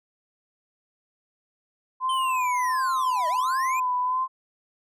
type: tone with vibrato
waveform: sine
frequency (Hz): 1021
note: C6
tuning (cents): -43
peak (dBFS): -22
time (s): 2-4.28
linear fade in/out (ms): 50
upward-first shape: sine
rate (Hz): 1.4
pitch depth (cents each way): 48
type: linear two-way sweep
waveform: square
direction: down then up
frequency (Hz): 3136 to 598 to 2502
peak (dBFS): -31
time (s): 2.09-3.8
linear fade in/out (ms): 5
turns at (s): 3.28
effects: resampled to 32000 Hz